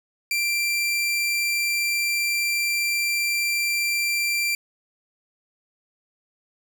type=tone; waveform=sawtooth; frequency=2359 Hz; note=D7; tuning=7 cents sharp; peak=-18 dBFS; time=0.31-4.55 s; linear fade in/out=2 ms; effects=none